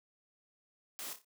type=noise with echo; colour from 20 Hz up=white; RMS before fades=-43 dBFS; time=0.99-1.13 s; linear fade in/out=0 ms; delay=29 ms; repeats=4; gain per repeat=-8 dB; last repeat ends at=1.246 s; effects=high-pass 200 Hz 12 dB/octave